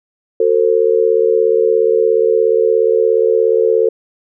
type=tone with amplitude modulation; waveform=sine; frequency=449.9 Hz; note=A4; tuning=39 cents sharp; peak=-5 dBFS; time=0.4-3.89 s; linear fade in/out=5 ms; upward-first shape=sine; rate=77 Hz; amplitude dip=95%; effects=none